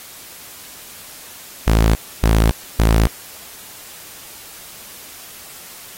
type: tone bursts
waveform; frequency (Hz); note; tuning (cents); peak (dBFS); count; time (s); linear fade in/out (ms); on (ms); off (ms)
sawtooth; 54.9; A1; -3; -7; 3; 1.67-3.07; 0; 280; 280
effects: white hiss -38 dBFS RMS until 5.97 s + AAC 48 kbps